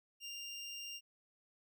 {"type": "tone", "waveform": "25% pulse", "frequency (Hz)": 2794, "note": "F7", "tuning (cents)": 0, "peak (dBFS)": -40, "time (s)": [0.2, 1.01], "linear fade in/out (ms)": 50, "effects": []}